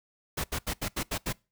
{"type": "noise bursts", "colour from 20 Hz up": "pink", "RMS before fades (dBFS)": -31, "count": 7, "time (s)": [0.37, 1.329], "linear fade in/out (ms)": 10, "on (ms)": 71, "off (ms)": 77, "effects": ["noise-tail reverb RT60 0.3 s tail -25 dB re dry"]}